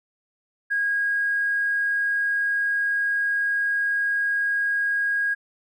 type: tone with tanh clipping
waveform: triangle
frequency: 1638 Hz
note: G#6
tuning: 24 cents flat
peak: -20 dBFS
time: 0.7-5.35 s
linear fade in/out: 20 ms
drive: 2 dB
effects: none